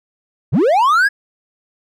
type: linear sweep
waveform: triangle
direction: up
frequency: 88.3 to 1706 Hz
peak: -8 dBFS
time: 0.52-1.09 s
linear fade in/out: 20 ms
effects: none